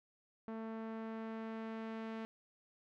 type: tone with low-pass filter sweep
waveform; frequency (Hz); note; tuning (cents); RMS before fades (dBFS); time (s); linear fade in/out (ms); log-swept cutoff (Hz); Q
sawtooth; 223; A3; +23; -44; 0.48-2.25; 0; 1300 to 2600; 0.81
effects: none